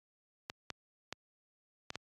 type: clicks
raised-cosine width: 0.2 ms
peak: -21 dBFS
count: 5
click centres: 0.499 / 0.703 / 1.126 / 1.904 / 1.956 s
effects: high-pass 80 Hz 12 dB/octave + AAC 32 kbps